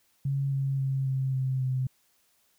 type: tone with pitch steps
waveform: sine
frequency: 138.1 / 136.36 / 134.63 / 132.93 / 131.26 / 129.6 Hz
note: C#3 / C#3 / C3 / C3 / C3 / C3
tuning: -6 / -28 / +50 / +28 / +6 / -16 cents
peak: -25 dBFS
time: 0.25-1.87 s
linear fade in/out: 5 ms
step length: 270 ms
effects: white hiss -68 dBFS RMS until 2.58 s